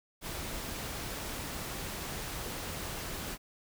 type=noise; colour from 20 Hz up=pink; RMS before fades=-39 dBFS; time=0.21-3.38 s; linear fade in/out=50 ms; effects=none